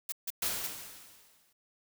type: noise bursts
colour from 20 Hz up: blue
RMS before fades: -35 dBFS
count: 4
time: 0.09-0.668 s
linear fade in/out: 5 ms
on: 32 ms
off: 150 ms
type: noise with exponential decay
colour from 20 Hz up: white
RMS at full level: -31 dBFS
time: 0.42-1.53 s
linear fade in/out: 5 ms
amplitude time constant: 240 ms
effects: none